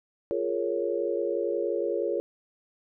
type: chord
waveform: sine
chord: Bb minor seventh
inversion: second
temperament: equal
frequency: 349.2 / 415.3 / 466.2 / 554.4 Hz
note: F4 / Ab4 / Bb4 / Db5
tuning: 0 / 0 / 0 / 0 cents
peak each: -31 dBFS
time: 0.31-2.2 s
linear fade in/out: 0 ms
effects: none